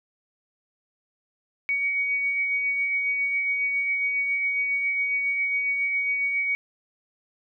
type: tone with tremolo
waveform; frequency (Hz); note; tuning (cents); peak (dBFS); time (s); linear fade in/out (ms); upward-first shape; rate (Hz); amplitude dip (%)
sine; 2249; C#7; +24; -21; 1.69-6.55; 0; sine; 7.3; 30
effects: none